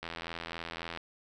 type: click train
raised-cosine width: 0.3 ms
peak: -22 dBFS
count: 80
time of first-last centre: 0.03-0.974 s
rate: 83.7 Hz
effects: none